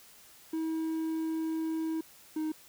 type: tone pair in turn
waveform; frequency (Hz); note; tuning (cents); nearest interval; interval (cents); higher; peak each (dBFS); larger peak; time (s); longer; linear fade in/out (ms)
triangle; 321.1 / 311.8; E4 / D#4; -45 / +4; minor second; 51; first; -28; neither; 0.53-2.01 / 2.36-2.52; first; 5
effects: white hiss -56 dBFS RMS until 2.68 s